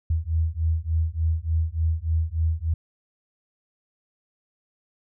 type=beating tone pair; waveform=sine; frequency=79.3 / 82.7 Hz; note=D#2 / E2; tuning=+33 / +6 cents; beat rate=3.4 Hz; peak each=-24 dBFS; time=0.1-2.74 s; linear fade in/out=5 ms; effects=none